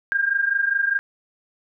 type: tone pair together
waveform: sine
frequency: 1587.1 / 1612 Hz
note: G6 / G6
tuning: +21 / +48 cents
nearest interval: unison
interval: 27 cents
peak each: -23 / -20 dBFS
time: 0.12-0.99 s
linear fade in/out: 0 ms
effects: none